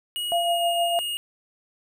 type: tone with pitch glide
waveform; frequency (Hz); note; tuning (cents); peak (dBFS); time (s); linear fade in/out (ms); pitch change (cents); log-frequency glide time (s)
square; 2898 to 2858; F#7 to F7; -37 to +39; -27; 0.16-1.17; 0; -24; 0.35-0.67
type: tone with tremolo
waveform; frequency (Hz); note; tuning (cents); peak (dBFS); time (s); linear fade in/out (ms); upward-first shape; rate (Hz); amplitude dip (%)
sine; 687; F5; -29; -19; 0.32-0.99; 0; triangle; 6.5; 50
effects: none